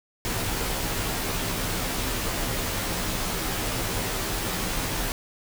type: noise with comb filter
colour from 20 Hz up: pink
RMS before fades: -28 dBFS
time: 0.25-5.12 s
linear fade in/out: 0 ms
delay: 14 ms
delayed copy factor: -0.7
effects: none